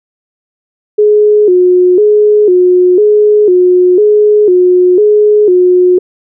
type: tone with vibrato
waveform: sine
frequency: 390 Hz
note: G4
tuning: 9 cents flat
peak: -3 dBFS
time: 0.98-5.99 s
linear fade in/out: 10 ms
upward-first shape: square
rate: 1 Hz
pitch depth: 130 cents each way
effects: none